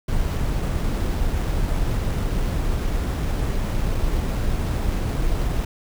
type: noise with sample-and-hold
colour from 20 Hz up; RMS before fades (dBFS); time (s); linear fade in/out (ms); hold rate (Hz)
brown; -22; 0.08-5.65; 5; 8820
effects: none